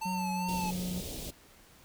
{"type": "tone with vibrato", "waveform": "square", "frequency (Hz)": 884, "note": "A5", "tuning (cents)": 8, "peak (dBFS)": -34, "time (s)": [0.01, 0.71], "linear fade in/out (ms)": 10, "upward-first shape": "triangle", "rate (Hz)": 2.5, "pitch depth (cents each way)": 63}
{"type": "tone with pitch glide", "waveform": "triangle", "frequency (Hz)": [185, 180.88], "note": ["F#3", "F#3"], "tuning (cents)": [0, -39], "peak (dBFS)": -31, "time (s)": [0.05, 1.01], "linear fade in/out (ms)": 10, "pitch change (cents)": -39, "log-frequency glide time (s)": [0.33, 0.44]}
{"type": "band-stop noise", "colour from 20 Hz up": "pink", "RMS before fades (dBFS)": -40, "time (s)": [0.48, 1.31], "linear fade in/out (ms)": 10, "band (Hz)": [640, 2900], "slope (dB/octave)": 24}
{"effects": ["pink hiss -58 dBFS RMS until 1.84 s"]}